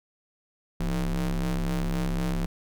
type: ring-modulated tone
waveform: 45% pulse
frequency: 69.3 Hz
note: C#2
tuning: in tune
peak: -22 dBFS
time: 0.8-2.46 s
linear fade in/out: 5 ms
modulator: 102 Hz
effects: none